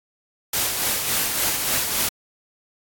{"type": "noise with tremolo", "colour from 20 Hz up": "white", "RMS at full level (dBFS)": -21, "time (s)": [0.53, 2.09], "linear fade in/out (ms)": 5, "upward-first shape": "sine", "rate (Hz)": 3.5, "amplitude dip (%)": 40, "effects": ["AAC 64 kbps"]}